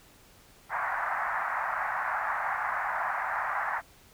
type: band-pass noise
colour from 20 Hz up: pink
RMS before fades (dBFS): -31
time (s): 0.69-3.82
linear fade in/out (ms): 50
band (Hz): 720 to 1900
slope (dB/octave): 48
effects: pink hiss -57 dBFS RMS until 4.13 s